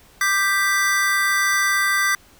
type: chord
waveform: square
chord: G major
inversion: second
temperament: equal with one note detuned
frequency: 1185.6 / 1568 / 1975.5 Hz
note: D6 / G6 / B6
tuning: +16 / 0 / 0 cents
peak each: -24 / -22 / -21 dBFS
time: 0.21-2.15 s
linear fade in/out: 2 ms
effects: pink hiss -51 dBFS RMS until 2.39 s